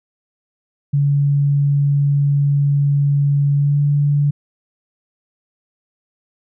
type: tone with pitch glide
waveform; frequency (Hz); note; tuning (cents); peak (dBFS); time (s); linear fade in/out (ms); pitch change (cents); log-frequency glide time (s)
sine; 142.3 to 144.45; C#3 to D3; +46 to -28; -12; 0.93-4.31; 10; +26; 3.54-3.8
effects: none